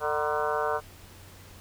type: harmonic tone with a mistuned harmonic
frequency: 150 Hz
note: D3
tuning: 37 cents sharp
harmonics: 3 / 4 / 5 / 6 / 7 / 8 / 9 / 10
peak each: -31 / -32 / -33 / -34 / -34 / -35 / -36 / -36 dBFS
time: 0-0.81 s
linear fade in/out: 50 ms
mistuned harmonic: 6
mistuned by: +100 cents
effects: added 92 Hz sine -51 dBFS peak until 1.6 s + pink hiss -51 dBFS RMS until 1.6 s